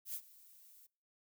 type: noise with ADSR envelope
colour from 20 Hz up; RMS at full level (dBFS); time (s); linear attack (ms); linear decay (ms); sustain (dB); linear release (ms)
violet; -40; 0.05-0.87; 90; 67; -21; 13
effects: noise-tail reverb RT60 0.5 s tail -26 dB re dry